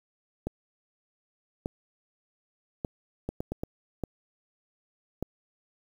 two click trains, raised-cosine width 2 ms, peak -18 / -17 dBFS, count 4 / 5, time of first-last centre 3.29-3.635 / 0.47-5.226 s, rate 8.7 / 0.841 Hz, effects 8-bit

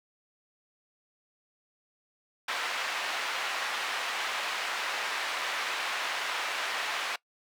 white band-pass noise, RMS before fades -33 dBFS, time 2.48-7.16 s, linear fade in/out 5 ms, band 760 to 2500 Hz, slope 12 dB/octave, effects noise-tail reverb RT60 0.1 s tail -22 dB re dry

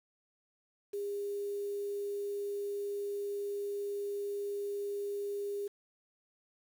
sine tone with quantisation, 405.3 Hz, G#4, 42 cents flat, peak -34 dBFS, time 0.93-5.68 s, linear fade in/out 10 ms, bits 9, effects none

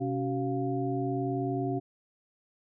sine tone cluster, 129.1 / 279.3 / 378.6 / 701 Hz, C3 / C#4 / F#4 / F5, -23 / +13 / +40 / +6 cents, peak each -33 / -32 / -33 / -36 dBFS, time 0-1.8 s, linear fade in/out 20 ms, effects none

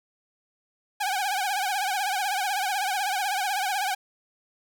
sawtooth tone with vibrato, 784 Hz, G5, in tune, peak -21 dBFS, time 1-3.95 s, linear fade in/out 10 ms, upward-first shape triangle, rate 16 Hz, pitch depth 140 cents each way, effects none

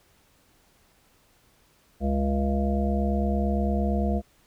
harmonic tone, 68.8 Hz, C#2, 12 cents flat, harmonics 1 / 3 / 5 / 7 / 9 / 10, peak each -25 / -26 / -35 / -34 / -36 / -32 dBFS, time 2-4.22 s, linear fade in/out 50 ms, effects pink hiss -62 dBFS RMS until 4.46 s

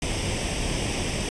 pink noise with comb filter, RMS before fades -27 dBFS, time 0.02-1.29 s, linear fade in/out 2 ms, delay 0.36 ms, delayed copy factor +0.65, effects resampled to 22050 Hz

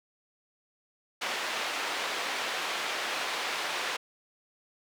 white band-pass noise, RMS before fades -33 dBFS, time 1.21-3.97 s, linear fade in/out 10 ms, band 430 to 3000 Hz, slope 12 dB/octave, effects none

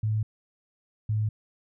sine tone pair in turn, 108.2 / 107.51 Hz, A2 / A2, -29 / -40 cents, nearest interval unison, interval 11 cents, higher first, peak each -23 / -23 dBFS, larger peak neither, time 0.03-0.23 / 1.09-1.29 s, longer neither, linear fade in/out 5 ms, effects none

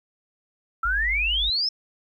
sine exponential sweep, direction up, 1318.5 to 5360 Hz, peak -21 dBFS, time 0.83-1.69 s, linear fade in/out 5 ms
sine tone, 50.6 Hz, G#1, 44 cents flat, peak -28 dBFS, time 0.85-1.5 s, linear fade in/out 5 ms
effects 10-bit

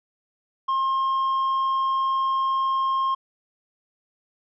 sine tone with tanh clipping, 1067 Hz, C6, 34 cents sharp, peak -21 dBFS, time 0.68-3.15 s, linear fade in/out 10 ms, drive 3 dB, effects none

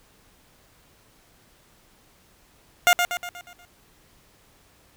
15% pulse tone with echo, 707 Hz, F5, 21 cents sharp, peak -7 dBFS, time 2.87-2.93 s, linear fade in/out 0 ms, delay 120 ms, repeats 6, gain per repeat -6 dB, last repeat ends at 3.65 s, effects pink hiss -58 dBFS RMS until 4.96 s

